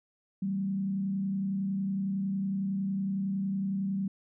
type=tone with frequency modulation; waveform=sine; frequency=194.3 Hz; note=G3; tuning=15 cents flat; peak=-28 dBFS; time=0.42-4.08 s; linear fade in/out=5 ms; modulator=30.9 Hz; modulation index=0.44; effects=none